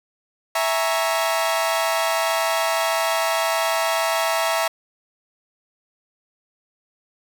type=chord; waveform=sawtooth; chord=A# half-diminished seventh; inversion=second; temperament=equal; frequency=659.3 / 830.6 / 932.3 / 1108.7 Hz; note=E5 / G#5 / A#5 / C#6; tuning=0 / 0 / 0 / 0 cents; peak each=-18 / -24 / -22 / -24 dBFS; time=0.55-4.68 s; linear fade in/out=5 ms; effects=none